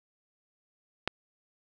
click, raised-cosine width 0.3 ms, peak -11 dBFS, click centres 1.076 s, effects none

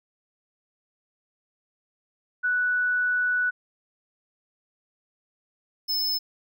sine / square tone pair in turn, 1480 / 5223 Hz, F#6 / E8, 0 / -17 cents, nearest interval octave + minor seventh, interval 2183 cents, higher second, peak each -21 / -24 dBFS, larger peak first, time 2.43-3.51 / 5.88-6.19 s, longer first, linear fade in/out 20 ms, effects none

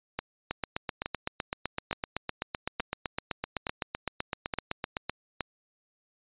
two click trains, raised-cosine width 0.3 ms, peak -14 / -14 dBFS, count 7 / 37, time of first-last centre 0.19-5.407 / 0.51-5.096 s, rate 1.15 / 7.85 Hz, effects resampled to 8000 Hz

